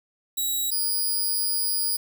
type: tone pair in turn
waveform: 5% pulse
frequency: 3874 / 4901 Hz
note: B7 / D#8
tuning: -34 / -27 cents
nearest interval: major third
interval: 407 cents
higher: second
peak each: -16 dBFS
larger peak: neither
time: 0.37-0.71 / 0.71-1.97 s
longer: second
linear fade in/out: 10 ms
effects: none